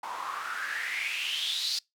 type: noise with band-pass filter sweep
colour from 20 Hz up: white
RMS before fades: -33 dBFS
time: 0.03-1.79 s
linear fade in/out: 5 ms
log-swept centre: 890 to 4600 Hz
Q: 6.3
effects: noise-tail reverb RT60 0.2 s tail -26 dB re dry